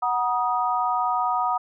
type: chord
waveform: sine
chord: D# minor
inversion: first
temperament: equal with one note detuned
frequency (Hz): 740 / 955.2 / 1244.5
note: F#5 / A#5 / D#6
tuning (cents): 0 / +42 / 0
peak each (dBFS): -25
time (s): 0.02-1.58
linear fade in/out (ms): 10
effects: none